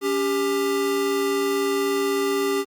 square tone pair together, 280.3 / 396.4 Hz, C#4 / G4, +19 / +19 cents, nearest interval tritone, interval 600 cents, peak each -28 / -22 dBFS, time 0.01-2.65 s, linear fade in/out 50 ms, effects Opus 48 kbps

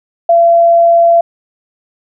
sine tone, 679 Hz, F5, 49 cents flat, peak -4 dBFS, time 0.29-1.21 s, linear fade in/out 5 ms, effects none

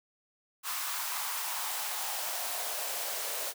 white noise with high-pass filter sweep, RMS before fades -35 dBFS, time 0.63-3.54 s, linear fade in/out 50 ms, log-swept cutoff 1100 to 530 Hz, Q 3, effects none

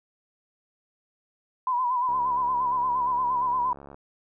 sine tone with vibrato, 994 Hz, B5, 11 cents sharp, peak -22 dBFS, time 1.67-3.73 s, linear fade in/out 2 ms, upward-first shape sine, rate 8.6 Hz, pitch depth 65 cents each way
click train, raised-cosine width 1 ms, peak -30 dBFS, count 131, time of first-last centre 2.09-3.944 s, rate 70.1 Hz
effects none

